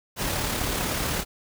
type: noise with amplitude modulation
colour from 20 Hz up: pink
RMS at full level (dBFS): -26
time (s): 0.16-1.25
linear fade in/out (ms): 50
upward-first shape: sine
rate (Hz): 35.8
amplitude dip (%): 30
effects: none

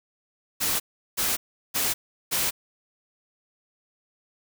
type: noise bursts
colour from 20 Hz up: white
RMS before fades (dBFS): -25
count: 4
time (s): 0.6-2.51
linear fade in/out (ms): 20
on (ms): 200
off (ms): 370
effects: none

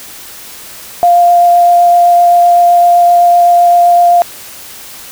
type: tone with vibrato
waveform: sine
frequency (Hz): 698.5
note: F5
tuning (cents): 0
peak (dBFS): -3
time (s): 1.03-4.22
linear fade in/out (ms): 0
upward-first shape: triangle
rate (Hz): 7.8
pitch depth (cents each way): 9
effects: white hiss -30 dBFS RMS until 5.11 s

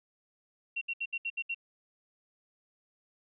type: tone bursts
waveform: sine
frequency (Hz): 2737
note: F7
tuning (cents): -36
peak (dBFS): -31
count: 7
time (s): 0.76-1.546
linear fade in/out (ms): 10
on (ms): 54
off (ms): 68
effects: none

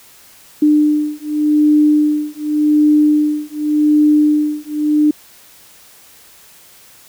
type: beating tone pair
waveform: sine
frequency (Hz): 299.7 / 300.57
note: D4 / D4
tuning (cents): +35 / +40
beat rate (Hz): 0.87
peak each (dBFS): -13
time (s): 0.62-5.11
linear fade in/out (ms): 5
effects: white hiss -44 dBFS RMS until 7.08 s

